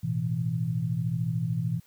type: chord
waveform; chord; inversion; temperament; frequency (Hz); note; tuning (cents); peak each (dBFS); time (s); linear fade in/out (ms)
sine; A suspended second; none; equal; 110 / 123.47 / 164.81; A2 / B2 / E3; 0 / 0 / 0; -33 / -29 / -29; 0.03-1.8; 10
effects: white hiss -62 dBFS RMS until 1.86 s